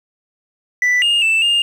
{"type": "tone with pitch steps", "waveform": "sine", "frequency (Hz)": [1979, 2834, 2651, 2820], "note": ["B6", "F7", "E7", "F7"], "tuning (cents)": [3, 25, 9, 16], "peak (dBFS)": -9, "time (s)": [0.82, 1.62], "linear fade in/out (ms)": 2, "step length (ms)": 200, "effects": ["tanh soft clip ceiling -11 dBFS", "7-bit"]}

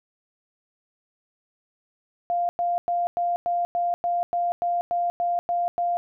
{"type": "tone bursts", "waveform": "sine", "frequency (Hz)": 698, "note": "F5", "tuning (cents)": -1, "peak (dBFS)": -21, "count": 13, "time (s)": [2.3, 5.97], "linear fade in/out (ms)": 0, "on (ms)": 190, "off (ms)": 100, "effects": []}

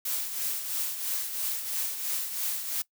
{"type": "noise with tremolo", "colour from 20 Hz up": "blue", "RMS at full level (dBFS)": -29, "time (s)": [0.05, 2.82], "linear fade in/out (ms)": 5, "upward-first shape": "triangle", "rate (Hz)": 3, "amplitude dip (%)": 60, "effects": ["noise-tail reverb RT60 0.1 s tail -21 dB re dry"]}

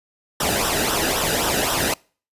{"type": "noise with flanger", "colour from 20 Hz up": "pink", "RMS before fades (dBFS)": -21, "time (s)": [0.4, 1.94], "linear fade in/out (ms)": 5, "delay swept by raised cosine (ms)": [0.44, 0.94], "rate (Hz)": 3.8, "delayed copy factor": -0.7, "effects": ["noise-tail reverb RT60 0.4 s tail -26 dB re dry", "resampled to 32000 Hz"]}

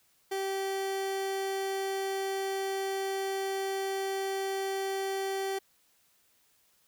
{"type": "tone", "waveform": "30% pulse", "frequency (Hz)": 387.8, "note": "G4", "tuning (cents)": -19, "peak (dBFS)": -28, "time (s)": [0.31, 5.59], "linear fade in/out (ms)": 10, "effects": ["white hiss -68 dBFS RMS until 6.87 s"]}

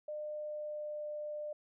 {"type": "tone with pitch glide", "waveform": "sine", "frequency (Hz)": [603, 598.8], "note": ["D5", "D5"], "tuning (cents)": [46, 33], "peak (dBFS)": -38, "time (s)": [0.08, 1.53], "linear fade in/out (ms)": 5, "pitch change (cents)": -13, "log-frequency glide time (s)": [0.33, 1.04], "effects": []}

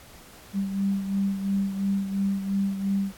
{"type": "beating tone pair", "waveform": "sine", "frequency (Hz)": [196.1, 199], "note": ["G3", "G3"], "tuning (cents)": [1, 26], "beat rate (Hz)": 2.9, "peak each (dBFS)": [-24, -31], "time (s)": [0.53, 3.13], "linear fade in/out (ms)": 50, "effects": ["pink hiss -49 dBFS RMS until 3.17 s", "AAC 64 kbps"]}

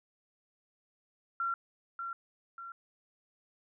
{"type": "tone with echo", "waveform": "sine", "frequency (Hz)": 1368, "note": "F6", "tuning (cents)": -36, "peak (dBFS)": -30, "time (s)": [1.4, 1.54], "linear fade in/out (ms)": 2, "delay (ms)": 590, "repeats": 2, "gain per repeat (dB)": -6, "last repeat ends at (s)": 2.72, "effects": []}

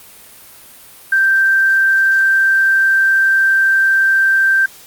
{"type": "tone with tanh clipping", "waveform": "triangle", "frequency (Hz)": 1568, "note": "G6", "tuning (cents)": 0, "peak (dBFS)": -9, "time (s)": [1.12, 4.66], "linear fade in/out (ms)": 5, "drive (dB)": 3, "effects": ["white hiss -40 dBFS RMS until 4.86 s", "Opus 32 kbps"]}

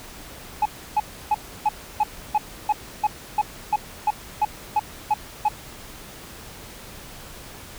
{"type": "tone bursts", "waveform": "sine", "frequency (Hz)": 846, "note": "G#5", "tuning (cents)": 32, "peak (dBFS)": -13, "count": 15, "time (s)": [0.62, 5.485], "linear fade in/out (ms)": 5, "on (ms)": 35, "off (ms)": 310, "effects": ["tanh soft clip ceiling -15 dBFS", "pink hiss -41 dBFS RMS until 7.78 s"]}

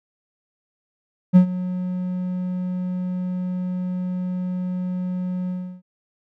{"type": "tone with ADSR envelope", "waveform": "triangle", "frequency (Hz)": 181.9, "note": "F#3", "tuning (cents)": -29, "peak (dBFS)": -4, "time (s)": [1.33, 5.82], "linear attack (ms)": 31, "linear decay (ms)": 95, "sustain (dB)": -17, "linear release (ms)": 330, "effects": []}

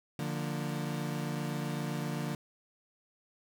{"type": "chord", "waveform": "35% pulse", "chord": "Bb major", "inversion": "first", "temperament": "equal with one note detuned", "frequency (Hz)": [146.83, 174.61, 229.1], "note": ["D3", "F3", "Bb3"], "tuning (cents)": [0, 0, -30], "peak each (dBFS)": [-34, -37, -38], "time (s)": [0.19, 2.35], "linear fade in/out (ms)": 2, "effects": []}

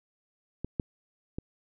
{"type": "clicks", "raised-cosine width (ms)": 3, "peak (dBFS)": [-20, -15, -21], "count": 3, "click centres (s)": [0.646, 0.798, 1.385], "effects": []}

